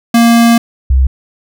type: tone pair in turn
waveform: square / sine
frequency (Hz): 233.1 / 65.41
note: A#3 / C2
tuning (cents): 0 / 0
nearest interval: octave + minor seventh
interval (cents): 2200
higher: first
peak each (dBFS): -5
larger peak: neither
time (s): 0.14-0.58 / 0.9-1.07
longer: first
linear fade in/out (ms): 5
effects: none